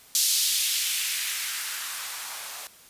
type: noise with band-pass filter sweep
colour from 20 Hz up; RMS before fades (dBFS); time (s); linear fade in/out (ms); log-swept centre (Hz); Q
violet; -28; 0.15-2.67; 0; 4700 to 710; 1.4
effects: white hiss -52 dBFS RMS until 2.89 s + resampled to 32000 Hz